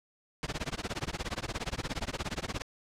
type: noise with tremolo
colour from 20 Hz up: pink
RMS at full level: -32 dBFS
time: 0.43-2.62 s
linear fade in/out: 0 ms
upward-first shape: sine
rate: 17 Hz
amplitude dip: 100%
effects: low-pass 6000 Hz 12 dB/octave